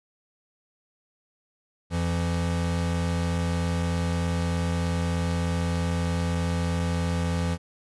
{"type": "tone pair together", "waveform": "square", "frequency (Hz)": [86.6, 169.83], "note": ["F2", "F3"], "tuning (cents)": [-14, -48], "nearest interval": "octave", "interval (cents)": 1166, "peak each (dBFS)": [-27, -28], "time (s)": [1.9, 7.58], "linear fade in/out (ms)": 50, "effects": ["resampled to 24000 Hz"]}